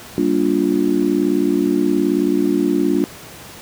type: chord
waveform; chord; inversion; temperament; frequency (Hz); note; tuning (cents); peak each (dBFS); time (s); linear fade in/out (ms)
sine; G minor seventh; none; just; 196 / 235.2 / 294 / 352.8; G3 / Bb3 / D4 / F4; 0 / +16 / +2 / +18; -22 / -22 / -17 / -19; 0.18-3.04; 0
effects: pink hiss -37 dBFS RMS until 3.61 s + high-pass 80 Hz 12 dB/octave